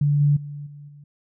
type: tone with level steps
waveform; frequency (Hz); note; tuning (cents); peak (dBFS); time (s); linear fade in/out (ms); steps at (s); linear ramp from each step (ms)
sine; 145.2; D3; -19; -16 / -14 / -31 / -38 / -42; 0.01-1.04; 5; 0.2 / 0.36 / 0.66 / 0.88; 10
effects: none